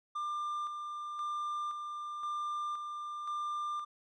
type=tone with tremolo; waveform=triangle; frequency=1194 Hz; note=D6; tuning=28 cents sharp; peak=-32 dBFS; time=0.15-3.85 s; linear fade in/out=10 ms; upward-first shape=square; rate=0.96 Hz; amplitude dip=40%; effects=resampled to 22050 Hz